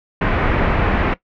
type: low-pass noise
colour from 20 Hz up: pink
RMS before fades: -17 dBFS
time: 0.21-1.14 s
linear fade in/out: 5 ms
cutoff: 2300 Hz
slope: 24 dB/octave
effects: noise-tail reverb RT60 0.1 s tail -17 dB re dry